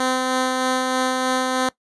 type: tone with tremolo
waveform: 10% pulse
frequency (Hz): 257.4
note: C4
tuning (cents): -28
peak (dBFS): -10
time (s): 0-1.69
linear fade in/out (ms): 2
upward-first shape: sine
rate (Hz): 3.2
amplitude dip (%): 25
effects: noise-tail reverb RT60 0.1 s tail -20 dB re dry + resampled to 24000 Hz